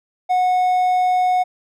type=tone; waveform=triangle; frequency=732 Hz; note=F#5; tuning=19 cents flat; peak=-12 dBFS; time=0.29-1.44 s; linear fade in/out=20 ms; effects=none